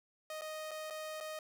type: tone with dropouts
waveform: sawtooth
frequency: 622.3 Hz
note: D#5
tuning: in tune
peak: -37 dBFS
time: 0.3-1.39 s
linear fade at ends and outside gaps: 2 ms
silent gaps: 0.411-0.418 / 0.71-0.714 / 0.901-0.906 / 1.203-1.208 s
effects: none